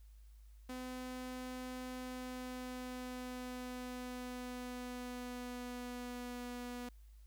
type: tone with pitch glide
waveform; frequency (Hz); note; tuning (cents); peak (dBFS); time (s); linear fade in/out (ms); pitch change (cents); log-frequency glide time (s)
sawtooth; 253.9 to 245; B3 to B3; +48 to -14; -39; 0.69-6.89; 5; -62; 1.93-6.51
effects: added 52 Hz sine -55 dBFS peak until 7.26 s + white hiss -75 dBFS RMS until 7.26 s